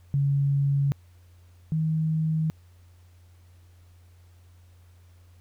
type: tone pair in turn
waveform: sine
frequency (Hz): 140 / 158.1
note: C#3 / D#3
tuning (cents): +18 / +28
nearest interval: major second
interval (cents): 210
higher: second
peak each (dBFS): -20 / -22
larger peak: first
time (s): 0.14-0.92 / 1.72-2.5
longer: neither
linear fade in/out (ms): 0
effects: added 88 Hz sine -51 dBFS peak until 5.4 s + pink hiss -65 dBFS RMS until 5.4 s